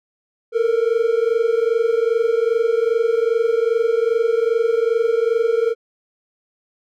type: tone pair together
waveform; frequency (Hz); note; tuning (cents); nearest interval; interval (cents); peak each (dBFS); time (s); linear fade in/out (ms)
triangle; 448.4 / 470.9; A4 / A#4; +33 / +18; minor second; 85; -16; 0.52-5.75; 50
effects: none